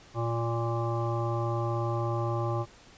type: harmonic tone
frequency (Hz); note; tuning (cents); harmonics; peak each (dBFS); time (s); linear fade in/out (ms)
116.54; A#2; 0; 1 / 3 / 5 / 7 / 9 / 10; -29 / -34 / -36 / -37 / -39 / -39; 0.14-2.66; 50
effects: pink hiss -54 dBFS RMS until 2.97 s + resampled to 16000 Hz